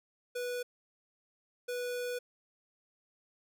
square tone bursts at uneven times, 491 Hz, B4, 10 cents flat, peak -35 dBFS, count 2, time 0.35-0.63 / 1.68-2.19 s, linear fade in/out 10 ms, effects none

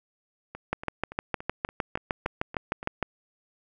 two click trains, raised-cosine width 0.5 ms, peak -11 / -23 dBFS, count 16 / 9, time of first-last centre 0.73-3.027 / 0.55-2.829 s, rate 6.53 / 3.51 Hz, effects none

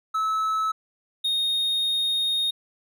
triangle tone pair in turn, 1300 / 3709 Hz, E6 / A#7, -24 / -9 cents, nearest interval octave + tritone, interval 1815 cents, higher second, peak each -20 dBFS, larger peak neither, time 0.14-0.72 / 1.24-2.51 s, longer second, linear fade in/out 10 ms, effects none

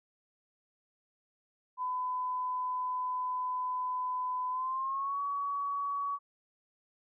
sine tone with pitch glide, 1006 to 1129.2 Hz, B5 to C#6, +32 to +32 cents, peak -31 dBFS, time 1.77-6.19 s, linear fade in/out 50 ms, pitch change +200 cents, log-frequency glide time 4.5-5.19 s, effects none

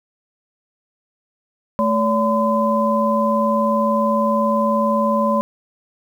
sine tone cluster, 218.2 / 569 / 1019 Hz, A3 / C#5 / C6, -14 / +45 / -46 cents, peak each -19 dBFS, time 1.79-5.41 s, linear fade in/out 0 ms, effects 8-bit

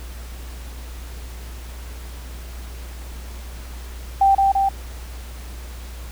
sine tone with echo, 784 Hz, G5, in tune, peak -11 dBFS, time 4.21-4.35 s, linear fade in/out 5 ms, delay 170 ms, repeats 2, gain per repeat -2 dB, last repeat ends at 4.69 s, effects added 60 Hz sine -32 dBFS peak until 6.11 s + pink hiss -42 dBFS RMS until 6.11 s

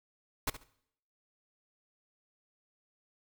pink noise with echo, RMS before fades -31 dBFS, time 0.47-0.5 s, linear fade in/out 5 ms, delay 69 ms, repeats 2, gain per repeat -14 dB, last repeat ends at 0.638 s, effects noise-tail reverb RT60 0.7 s tail -21 dB re dry

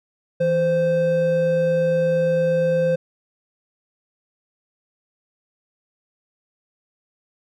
triangle tone pair together, 163.47 / 519 Hz, E3 / C5, -14 / -14 cents, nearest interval octave + minor sixth, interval 2000 cents, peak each -22 / -15 dBFS, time 0.4-2.96 s, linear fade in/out 10 ms, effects none

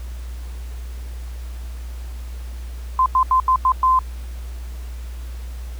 sine tone bursts at uneven times, 1034 Hz, C6, 21 cents flat, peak -12 dBFS, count 6, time 2.99-3.06 / 3.15-3.23 / 3.31-3.4 / 3.48-3.56 / 3.65-3.72 / 3.83-3.99 s, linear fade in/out 2 ms, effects added 60 Hz sine -28 dBFS peak until 5.79 s + pink hiss -46 dBFS RMS until 5.79 s

